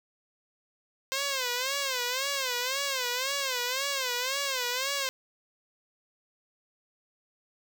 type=tone with vibrato; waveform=5% pulse; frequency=523 Hz; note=C5; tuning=1 cent flat; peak=-17 dBFS; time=1.12-5.09 s; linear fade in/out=0 ms; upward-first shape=sine; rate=1.9 Hz; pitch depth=130 cents each way; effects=none